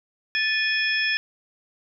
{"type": "tone cluster", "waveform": "sine", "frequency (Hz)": [1752, 2474, 3350, 5260], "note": ["A6", "D#7", "G#7", "E8"], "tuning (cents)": [-8, -10, 14, -5], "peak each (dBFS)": [-24, -25, -30, -29], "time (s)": [0.35, 1.17], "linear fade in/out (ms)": 0, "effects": []}